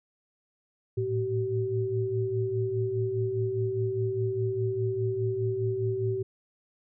sine tone cluster, 110.1 / 115 / 382.9 Hz, A2 / A#2 / G4, +2 / -23 / -41 cents, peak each -32 / -32 / -28 dBFS, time 0.97-6.23 s, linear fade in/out 10 ms, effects none

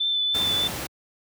sine tone with vibrato, 3520 Hz, A7, in tune, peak -21 dBFS, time 0-0.68 s, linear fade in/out 10 ms, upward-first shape triangle, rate 3.2 Hz, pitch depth 21 cents each way
pink noise, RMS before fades -31 dBFS, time 0.34-0.87 s, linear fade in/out 10 ms
effects high-pass 80 Hz 12 dB/octave

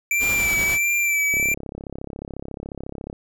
square tone with vibrato, 2333 Hz, D7, 12 cents flat, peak -19 dBFS, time 0.11-1.54 s, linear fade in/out 2 ms, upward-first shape sine, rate 1.5 Hz, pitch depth 34 cents each way
pink noise with tremolo, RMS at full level -29 dBFS, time 0.19-0.79 s, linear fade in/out 50 ms, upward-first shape square, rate 10 Hz, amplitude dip 25%
click train, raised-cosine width 2 ms, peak -19 dBFS, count 62, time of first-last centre 1.34-3.129 s, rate 34.1 Hz
effects none

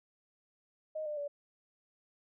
sine tone with pitch steps, 622.3 / 599 / 576.6 Hz, D#5 / D5 / D5, 0 / +34 / -32 cents, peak -35 dBFS, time 0.95-1.28 s, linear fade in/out 10 ms, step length 110 ms, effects none

